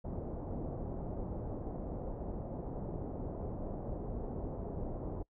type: low-pass noise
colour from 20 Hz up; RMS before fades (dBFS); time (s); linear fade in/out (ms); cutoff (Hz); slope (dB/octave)
pink; -40; 0.04-5.23; 10; 710; 24
effects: noise-tail reverb RT60 0.1 s tail -25 dB re dry